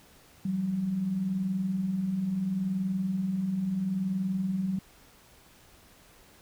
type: tone pair together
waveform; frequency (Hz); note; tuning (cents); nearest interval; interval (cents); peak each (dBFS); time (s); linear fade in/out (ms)
sine; 169.27 / 190; E3 / F#3; +46 / +46; major second; 200; -37 / -27; 0.45-4.79; 5
effects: pink hiss -57 dBFS RMS until 6.41 s